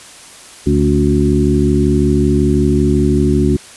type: harmonic tone with a mistuned harmonic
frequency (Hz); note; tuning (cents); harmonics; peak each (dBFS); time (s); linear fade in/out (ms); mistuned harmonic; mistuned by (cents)
72.8; D2; -15; 1 / 2 / 3 / 4 / 5; -16 / -16 / -16 / -16 / -16; 0.66-3.57; 10; 4; -45
effects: white hiss -37 dBFS RMS until 3.76 s + resampled to 24000 Hz